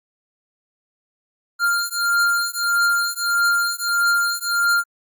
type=beating tone pair; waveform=square; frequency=1396.9 / 1398.5 Hz; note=F6 / F6; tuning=0 / +2 cents; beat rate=1.6 Hz; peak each=-21 / -21 dBFS; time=1.59-4.84 s; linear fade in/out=50 ms; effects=Opus 48 kbps